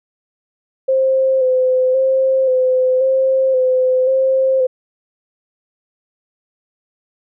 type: tone with vibrato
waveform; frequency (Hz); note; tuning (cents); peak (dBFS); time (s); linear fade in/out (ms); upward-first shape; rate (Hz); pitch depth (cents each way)
sine; 520; C5; -11; -11; 0.88-4.67; 10; square; 0.94; 26
effects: none